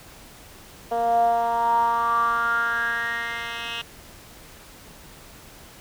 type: tone with band-pass filter sweep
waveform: 10% pulse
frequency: 233.1 Hz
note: A#3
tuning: in tune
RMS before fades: -23 dBFS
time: 0.91-3.82 s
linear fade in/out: 10 ms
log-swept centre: 600 to 2700 Hz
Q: 7.5
effects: pink hiss -46 dBFS RMS until 5.8 s